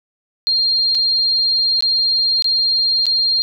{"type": "tone with dropouts", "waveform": "sine", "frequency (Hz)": 4205, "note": "C8", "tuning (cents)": 8, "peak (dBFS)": -13, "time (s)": [0.47, 3.42], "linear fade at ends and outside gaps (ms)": 0, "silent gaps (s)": [[0.948, 0.952], [1.807, 1.824], [2.423, 2.444], [3.056, 3.066]], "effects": []}